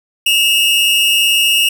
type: tone pair together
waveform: 45% pulse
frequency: 2652 / 2853 Hz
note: E7 / F7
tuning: +10 / +36 cents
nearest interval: minor second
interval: 126 cents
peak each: -16 / -11 dBFS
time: 0.26-1.69 s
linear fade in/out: 5 ms
effects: none